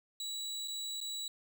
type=tone with dropouts; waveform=30% pulse; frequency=3914 Hz; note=B7; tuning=16 cents flat; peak=-35 dBFS; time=0.2-1.28 s; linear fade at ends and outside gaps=2 ms; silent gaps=0.676-0.681 / 1.004-1.012 s; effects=none